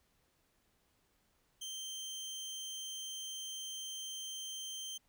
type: tone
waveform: 25% pulse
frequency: 3136 Hz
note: G7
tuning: in tune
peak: -38 dBFS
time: 1.61-4.98 s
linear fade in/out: 10 ms
effects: pink hiss -75 dBFS RMS until 5.08 s